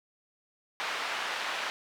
pink band-pass noise, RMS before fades -34 dBFS, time 0.8-1.7 s, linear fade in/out 0 ms, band 960 to 3300 Hz, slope 12 dB/octave, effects none

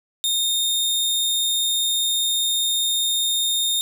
sawtooth tone, 3665 Hz, A#7, 30 cents flat, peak -16 dBFS, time 0.24-3.81 s, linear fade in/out 0 ms, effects none

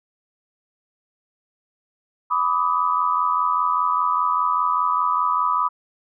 sine tone cluster, 993 / 1172 / 1257 Hz, B5 / D6 / D#6, +9 / -4 / +17 cents, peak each -22 dBFS, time 2.3-5.69 s, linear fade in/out 20 ms, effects none

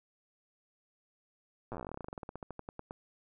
slowing click train, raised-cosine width 1 ms, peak -27 dBFS, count 30, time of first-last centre 1.72-2.909 s, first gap 8 ms, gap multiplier 1.1, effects none

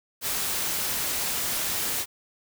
white noise, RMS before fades -28 dBFS, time 0.21-2.06 s, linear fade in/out 50 ms, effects none

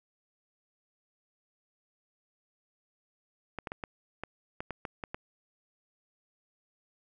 clicks, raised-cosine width 0.5 ms, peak -21 dBFS, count 10, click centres 3.587 / 3.672 / 3.719 / 3.838 / 4.236 / 4.605 / 4.707 / 4.852 / 5.038 / 5.145 s, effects none

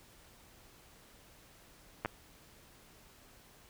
clicks, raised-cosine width 0.5 ms, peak -19 dBFS, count 2, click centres 2.049 / 2.058 s, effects pink hiss -60 dBFS RMS until 3.69 s

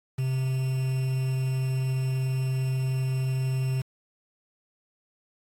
triangle tone with quantisation, 130.81 Hz, C3, in tune, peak -22 dBFS, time 0.18-3.82 s, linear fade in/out 10 ms, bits 7, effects AAC 48 kbps

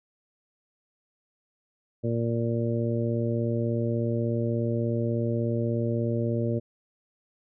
harmonic tone, 116.54 Hz, A#2, in tune, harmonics 1 / 2 / 3 / 4 / 5, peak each -27 / -30 / -32 / -33 / -34 dBFS, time 2.03-6.6 s, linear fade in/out 20 ms, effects none

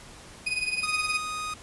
35% pulse tone with tremolo, 2494 Hz, D#7, 3 cents sharp, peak -21 dBFS, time 0.46-1.18 s, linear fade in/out 10 ms, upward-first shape triangle, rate 19 Hz, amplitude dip 80%
sawtooth tone, 1244.5 Hz, D#6, in tune, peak -27 dBFS, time 0.83-1.54 s, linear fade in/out 5 ms
effects pink hiss -47 dBFS RMS until 1.62 s + resampled to 24000 Hz

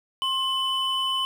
triangle tone pair together, 1062 / 3004 Hz, C6 / F#7, +25 / +26 cents, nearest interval octave + tritone, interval 1801 cents, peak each -26 / -23 dBFS, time 0.22-1.25 s, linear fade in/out 0 ms, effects none

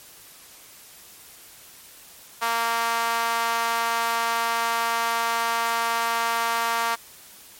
sawtooth tone with high-pass filter, 231 Hz, A#3, 16 cents flat, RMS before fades -24 dBFS, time 2.41-6.96 s, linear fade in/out 20 ms, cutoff 1000 Hz, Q 2.2, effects white hiss -47 dBFS RMS until 7.59 s + MP3 64 kbps

